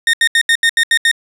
30% pulse tone bursts, 1837 Hz, A#6, 26 cents flat, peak -6 dBFS, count 8, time 0.07-1.114 s, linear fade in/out 2 ms, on 64 ms, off 76 ms, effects low-pass 10000 Hz 12 dB/octave + 7-bit

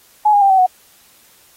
sine tone with pitch steps, 845 / 816.7 / 789.3 / 762.9 / 737.3 Hz, G#5 / G#5 / G5 / G5 / F#5, +30 / -29 / +12 / -47 / -6 cents, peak -8 dBFS, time 0.25-0.665 s, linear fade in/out 10 ms, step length 83 ms, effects white hiss -50 dBFS RMS until 1.56 s + AAC 48 kbps

